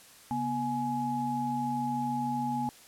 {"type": "tone cluster", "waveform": "sine", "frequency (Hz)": [136.1, 242.8, 840], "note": ["C#3", "B3", "G#5"], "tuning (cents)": [-31, -29, 19], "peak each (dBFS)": [-39, -32, -31], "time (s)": [0.31, 2.69], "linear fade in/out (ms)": 0, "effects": ["white hiss -54 dBFS RMS until 2.87 s", "low-pass 12000 Hz 12 dB/octave"]}